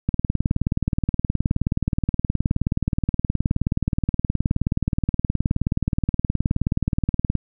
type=click train; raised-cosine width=5 ms; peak=-7 dBFS; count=139; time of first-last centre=0.09-7.353 s; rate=19 Hz; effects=none